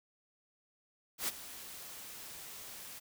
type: noise with ADSR envelope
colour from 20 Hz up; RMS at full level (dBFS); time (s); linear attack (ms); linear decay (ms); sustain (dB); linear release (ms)
white; -33; 1.18-3; 98; 27; -15; 21
effects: none